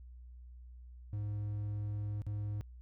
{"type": "tone with dropouts", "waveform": "triangle", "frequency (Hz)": 103.83, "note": "G#2", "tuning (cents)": 0, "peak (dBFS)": -33, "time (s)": [1.13, 2.61], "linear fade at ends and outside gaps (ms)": 0, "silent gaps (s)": [2.219, 2.266], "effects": ["added 61 Hz sine -49 dBFS peak until 2.81 s"]}